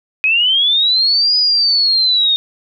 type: linear two-way sweep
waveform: sine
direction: up then down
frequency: 2500 to 4978 to 3669 Hz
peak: -10 dBFS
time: 0.24-2.36 s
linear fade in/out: 0 ms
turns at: 1.37 s
effects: none